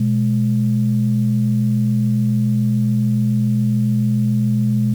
sine tone pair together, 122.93 / 210 Hz, B2 / G#3, -8 / +19 cents, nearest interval major sixth, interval 927 cents, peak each -16 dBFS, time 0-4.94 s, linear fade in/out 5 ms, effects tanh soft clip ceiling -6 dBFS + 7-bit

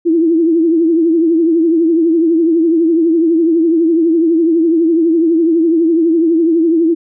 sine tone with vibrato, 329.6 Hz, E4, in tune, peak -8 dBFS, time 0.05-6.95 s, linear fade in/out 20 ms, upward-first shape triangle, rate 12 Hz, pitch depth 97 cents each way, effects none

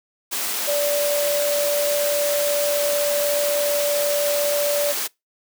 sine tone in noise, 581 Hz, D5, 19 cents flat, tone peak -19 dBFS, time 0.67-4.93 s, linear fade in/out 20 ms, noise white, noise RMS -25 dBFS, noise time 0.31-5.08 s, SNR +3 dB, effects noise-tail reverb RT60 0.2 s tail -24 dB re dry + high-pass 300 Hz 12 dB/octave

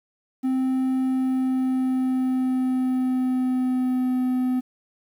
triangle tone with pitch glide, 260.5 to 253.8 Hz, C4 to B3, -7 to +47 cents, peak -18 dBFS, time 0.43-4.61 s, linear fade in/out 20 ms, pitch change -46 cents, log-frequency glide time 1.02-4.19 s, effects 9-bit

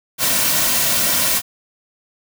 white noise with comb filter, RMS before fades -17 dBFS, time 0.18-1.42 s, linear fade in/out 50 ms, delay 2.4 ms, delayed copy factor -0.5, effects none

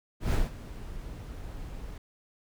brown noise with ADSR envelope, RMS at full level -23 dBFS, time 0.2-1.98 s, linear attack 130 ms, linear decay 170 ms, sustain -17 dB, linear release 4 ms, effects none

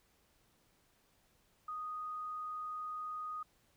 sine tone, 1242 Hz, D#6, 3 cents flat, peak -39 dBFS, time 1.68-3.43 s, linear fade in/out 5 ms, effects pink hiss -72 dBFS RMS until 3.76 s

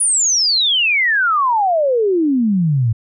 sine exponential sweep, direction down, 9990 to 107 Hz, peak -12 dBFS, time 0-2.93 s, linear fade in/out 10 ms, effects none

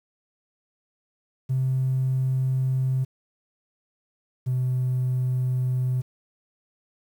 triangle tone pair in turn, 130.81 / 127.38 Hz, C3 / C3, 0 / -46 cents, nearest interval unison, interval 46 cents, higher first, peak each -17 / -18 dBFS, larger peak first, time 1.49-3.05 / 4.46-6.02 s, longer neither, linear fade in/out 20 ms, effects tanh soft clip ceiling -18 dBFS + 9-bit

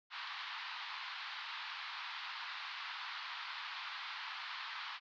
pink band-pass noise, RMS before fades -45 dBFS, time 0.1-5 s, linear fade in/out 50 ms, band 910 to 4500 Hz, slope 48 dB/octave, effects none

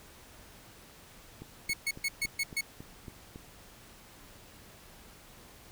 click train, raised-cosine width 3 ms, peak -31 dBFS, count 8, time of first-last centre 1.42-3.359 s, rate 3.61 Hz
sawtooth tone bursts, 2201 Hz, C#7, 13 cents flat, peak -25 dBFS, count 6, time 1.69-2.61 s, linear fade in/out 5 ms, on 45 ms, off 130 ms
effects pink hiss -54 dBFS RMS until 5.71 s

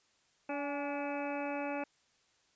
harmonic tone with a mistuned harmonic, 287.3 Hz, D4, 38 cents flat, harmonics 1 / 2 / 3 / 4 / 5 / 6 / 7 / 8 / 9, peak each -39 / -39 / -41 / -50 / -47 / -52 / -56 / -49 / -46 dBFS, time 0.49-1.84 s, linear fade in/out 5 ms, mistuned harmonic 3, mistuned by -38 cents, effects white hiss -71 dBFS RMS until 2.55 s + resampled to 16000 Hz

